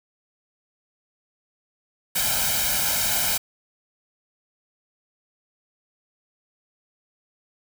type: noise with comb filter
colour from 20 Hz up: white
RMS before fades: -23 dBFS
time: 2.15-3.38 s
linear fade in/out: 10 ms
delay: 1.3 ms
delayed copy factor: +0.85
effects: none